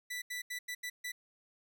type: tone bursts at uneven times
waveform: sawtooth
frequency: 1975.5 Hz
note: B6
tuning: in tune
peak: -34 dBFS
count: 6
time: 0.1-0.22 / 0.3-0.42 / 0.5-0.59 / 0.68-0.75 / 0.83-0.9 / 1.04-1.12 s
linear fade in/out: 10 ms
effects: none